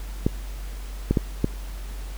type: clicks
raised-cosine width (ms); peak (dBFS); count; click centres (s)
3; -6; 4; 0.265 / 1.11 / 1.172 / 1.444
effects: added 47 Hz sine -31 dBFS peak until 2.17 s + pink hiss -45 dBFS RMS until 2.17 s